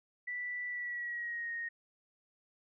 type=tone with pitch glide; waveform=sine; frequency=1969 to 1862.8 Hz; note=B6 to A#6; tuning=-6 to -2 cents; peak=-36 dBFS; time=0.27-1.69 s; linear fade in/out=10 ms; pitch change=-96 cents; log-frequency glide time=0.68-1.52 s; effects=none